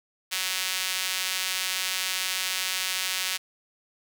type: tone with high-pass filter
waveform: sawtooth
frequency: 186.5 Hz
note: F#3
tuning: 14 cents sharp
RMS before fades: -29 dBFS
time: 0.31-3.38 s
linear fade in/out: 20 ms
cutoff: 2700 Hz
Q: 0.93
effects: none